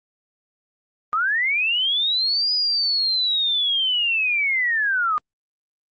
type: linear two-way sweep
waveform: sine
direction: up then down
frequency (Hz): 1199 to 4978 to 1199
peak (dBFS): -18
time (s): 1.13-5.18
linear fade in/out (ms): 0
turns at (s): 2.53
effects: Opus 24 kbps